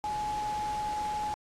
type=tone in noise; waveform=sine; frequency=844 Hz; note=G#5; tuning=28 cents sharp; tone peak=-30 dBFS; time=0.04-1.34 s; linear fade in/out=0 ms; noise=pink; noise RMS=-43 dBFS; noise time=0.04-1.34 s; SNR=+10 dB; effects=low-pass 8000 Hz 12 dB/octave + AAC 64 kbps